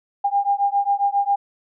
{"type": "beating tone pair", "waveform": "sine", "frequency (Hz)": [800, 807.4], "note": ["G5", "G#5"], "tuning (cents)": [35, -49], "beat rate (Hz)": 7.4, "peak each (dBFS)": -20, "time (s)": [0.24, 1.36], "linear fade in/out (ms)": 10, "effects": []}